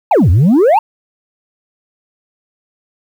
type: exponential two-way sweep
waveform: sine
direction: down then up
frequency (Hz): 941 to 79.3 to 941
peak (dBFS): -3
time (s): 0.11-0.79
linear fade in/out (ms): 5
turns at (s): 0.3
effects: tanh soft clip ceiling -5 dBFS + 7-bit